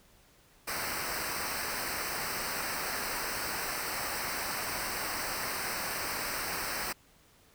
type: noise with comb filter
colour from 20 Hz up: pink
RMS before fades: -35 dBFS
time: 0.67-6.93 s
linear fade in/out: 10 ms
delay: 0.29 ms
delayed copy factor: -0.8
effects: pink hiss -62 dBFS RMS until 7.54 s